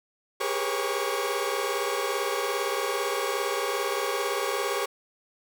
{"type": "tone cluster", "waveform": "sawtooth", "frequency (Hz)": [396.1, 413.7, 478.7, 542, 1123], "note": ["G4", "G#4", "A#4", "C#5", "C#6"], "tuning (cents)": [18, -7, 46, -39, 22], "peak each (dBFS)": -29, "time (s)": [0.4, 4.86], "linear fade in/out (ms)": 10, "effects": []}